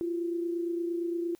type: tone pair together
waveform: sine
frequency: 340.8 / 369.5 Hz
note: F4 / F#4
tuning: -42 / -2 cents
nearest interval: minor second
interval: 140 cents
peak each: -29 / -39 dBFS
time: 0.01-1.35 s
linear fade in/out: 0 ms
effects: white hiss -66 dBFS RMS until 1.39 s